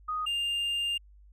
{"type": "tone pair in turn", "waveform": ["sine", "triangle"], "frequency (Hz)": [1244.5, 2803], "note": ["D#6", "F7"], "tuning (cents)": [0, 6], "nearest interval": "octave + major second", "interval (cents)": 1406, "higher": "second", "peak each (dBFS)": [-29, -26], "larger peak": "second", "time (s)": [[0.08, 0.26], [0.26, 0.98]], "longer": "second", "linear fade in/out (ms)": 10, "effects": ["added 50 Hz sine -52 dBFS peak until 1.32 s", "resampled to 32000 Hz"]}